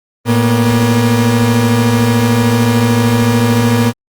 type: tone pair together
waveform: 35% pulse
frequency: 112.98 / 239.4 Hz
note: A2 / A#3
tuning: +46 / +46 cents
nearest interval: octave + minor second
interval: 1300 cents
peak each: -10 dBFS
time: 0.25-3.93 s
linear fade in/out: 50 ms
effects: Opus 24 kbps